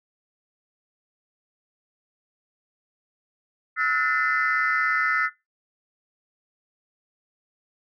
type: tone cluster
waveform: sine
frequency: 1304 / 1441 / 1782 / 2037 Hz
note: E6 / F#6 / A6 / C7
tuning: -19 / -46 / +22 / -47 cents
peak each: -25 dBFS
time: 3.76-5.3 s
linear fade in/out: 50 ms
effects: noise-tail reverb RT60 0.2 s tail -18 dB re dry + tanh soft clip ceiling -13 dBFS